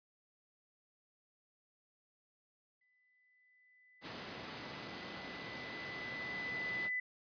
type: tone with exponential growth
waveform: sine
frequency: 2000 Hz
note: B6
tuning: 21 cents sharp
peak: -34 dBFS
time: 2.81-7 s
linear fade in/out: 5 ms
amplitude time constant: 910 ms
type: noise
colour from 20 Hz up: pink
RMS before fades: -45 dBFS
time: 4.01-6.9 s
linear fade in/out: 50 ms
effects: high-pass 150 Hz 12 dB/octave + resampled to 11025 Hz